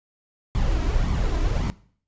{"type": "noise with flanger", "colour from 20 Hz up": "brown", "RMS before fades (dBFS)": -22, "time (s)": [0.55, 1.7], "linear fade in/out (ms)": 0, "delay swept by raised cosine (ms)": [0.89, 3.09], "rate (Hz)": 1.8, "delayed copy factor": 0.55, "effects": ["noise-tail reverb RT60 0.5 s tail -19 dB re dry", "resampled to 16000 Hz"]}